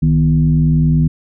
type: tone with frequency modulation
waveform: sine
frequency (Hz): 155.56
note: D#3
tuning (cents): 0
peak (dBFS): -9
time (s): 0.02-1.08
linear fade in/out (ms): 10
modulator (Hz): 89.8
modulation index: 0.75
effects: none